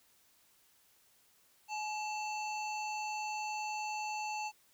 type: harmonic tone with a mistuned harmonic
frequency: 890 Hz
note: A5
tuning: 20 cents sharp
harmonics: 1 / 3 / 5 / 7 / 8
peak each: -37 / -42 / -49 / -52 / -53 dBFS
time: 1.68-4.52 s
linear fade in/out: 50 ms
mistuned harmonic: 1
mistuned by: -79 cents
effects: white hiss -68 dBFS RMS until 4.73 s